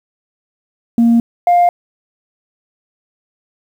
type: tone pair in turn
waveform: sine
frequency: 233.1 / 703 Hz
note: A#3 / F5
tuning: 0 / +11 cents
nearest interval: octave + perfect fifth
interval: 1911 cents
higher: second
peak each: -5 dBFS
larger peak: neither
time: 0.98-1.2 / 1.47-1.69 s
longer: neither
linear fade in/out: 2 ms
effects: tanh soft clip ceiling -5 dBFS + 7-bit